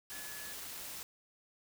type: tone in noise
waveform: sine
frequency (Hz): 1708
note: G#6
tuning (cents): +48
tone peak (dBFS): -50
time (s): 0.12-0.53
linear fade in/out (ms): 0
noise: white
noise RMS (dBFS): -45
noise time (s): 0.1-1.03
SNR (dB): -8
effects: none